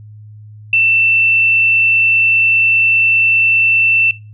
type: tone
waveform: sine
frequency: 2675 Hz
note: E7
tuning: 25 cents sharp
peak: -8 dBFS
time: 0.73-4.11 s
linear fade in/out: 2 ms
effects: noise-tail reverb RT60 0.3 s tail -22 dB re dry + added 106 Hz sine -33 dBFS peak until 4.33 s